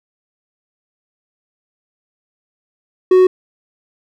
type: tone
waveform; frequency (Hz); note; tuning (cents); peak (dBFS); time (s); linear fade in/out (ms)
triangle; 370; F#4; 0; -4; 3.11-3.27; 5
effects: none